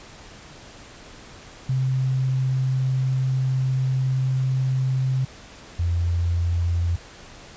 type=tone pair in turn; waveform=sine; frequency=130.81 / 85.88 Hz; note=C3 / F2; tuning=0 / -29 cents; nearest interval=perfect fifth; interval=729 cents; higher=first; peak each=-19 dBFS; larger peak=neither; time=1.69-5.25 / 5.79-6.96 s; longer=first; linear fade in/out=5 ms; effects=pink hiss -44 dBFS RMS until 7.56 s + resampled to 16000 Hz